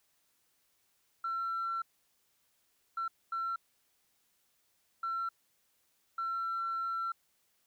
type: tone bursts at uneven times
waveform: sine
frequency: 1351 Hz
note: E6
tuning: 42 cents sharp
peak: -31 dBFS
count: 5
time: 1.24-1.82 / 2.97-3.08 / 3.32-3.56 / 5.03-5.29 / 6.18-7.12 s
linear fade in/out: 5 ms
effects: tanh soft clip ceiling -29 dBFS + white hiss -74 dBFS RMS until 7.66 s